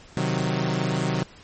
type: chord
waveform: sawtooth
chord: C diminished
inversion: none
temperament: equal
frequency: 130.81 / 155.56 / 185 Hz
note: C3 / Eb3 / Gb3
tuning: 0 / 0 / 0 cents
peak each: -23 dBFS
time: 0.17-1.23 s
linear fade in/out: 2 ms
effects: pink hiss -49 dBFS RMS until 1.43 s + MP3 32 kbps